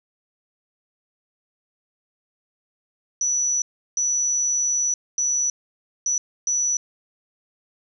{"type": "tone bursts at uneven times", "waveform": "sine", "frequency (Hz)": 5920, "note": "F#8", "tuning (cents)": 0, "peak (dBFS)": -19, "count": 5, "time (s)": [[3.21, 3.62], [3.97, 4.94], [5.18, 5.5], [6.06, 6.18], [6.47, 6.77]], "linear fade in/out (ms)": 2, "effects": []}